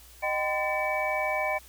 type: tone cluster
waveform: sine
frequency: 616 / 772 / 1019 / 1780 / 2282 Hz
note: D#5 / G5 / C6 / A6 / C#7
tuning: -17 / -27 / -46 / +20 / +50 cents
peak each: -30 / -32 / -34 / -38 / -30 dBFS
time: 0.22-1.59 s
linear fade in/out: 20 ms
effects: added 60 Hz sine -53 dBFS peak until 1.68 s + white hiss -53 dBFS RMS until 1.68 s